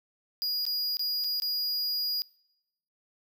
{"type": "tone with dropouts", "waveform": "square", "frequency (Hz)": 4880, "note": "D#8", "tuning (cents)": -34, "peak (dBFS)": -28, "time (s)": [0.42, 2.22], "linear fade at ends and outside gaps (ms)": 0, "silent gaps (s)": [[0.653, 0.665], [0.97, 0.994], [1.24, 1.244], [1.4, 1.421]], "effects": ["noise-tail reverb RT60 0.8 s tail -23 dB re dry"]}